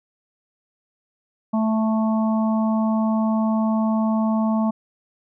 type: harmonic tone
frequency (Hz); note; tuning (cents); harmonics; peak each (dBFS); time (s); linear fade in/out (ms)
220; A3; 0; 1 / 3 / 4 / 5; -18 / -28 / -30 / -32; 1.53-4.71; 10
effects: none